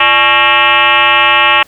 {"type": "tone with frequency modulation", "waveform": "sine", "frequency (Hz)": 1867, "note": "A#6", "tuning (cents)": 2, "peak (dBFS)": -5, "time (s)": [0, 1.63], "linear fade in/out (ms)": 5, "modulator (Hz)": 254, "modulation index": 4.3, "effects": ["pink hiss -45 dBFS RMS until 1.67 s"]}